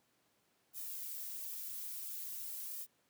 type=noise with flanger; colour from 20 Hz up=violet; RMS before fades=-44 dBFS; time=0.73-2.87 s; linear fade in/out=50 ms; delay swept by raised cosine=1.6 to 4.1 ms; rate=0.47 Hz; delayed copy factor=+0.95; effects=pink hiss -75 dBFS RMS until 3.09 s + high-pass 150 Hz 12 dB/octave